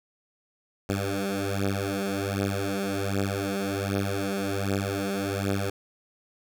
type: beating tone pair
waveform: 10% pulse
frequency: 98 / 99.3 Hz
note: G2 / G2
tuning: 0 / +23 cents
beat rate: 1.3 Hz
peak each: -21 dBFS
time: 0.89-5.7 s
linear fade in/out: 5 ms
effects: none